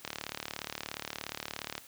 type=click train; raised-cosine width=0.2 ms; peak=-18 dBFS; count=65; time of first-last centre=0.05-1.78 s; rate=37 Hz; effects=white hiss -54 dBFS RMS until 1.87 s + high-pass 60 Hz 12 dB/octave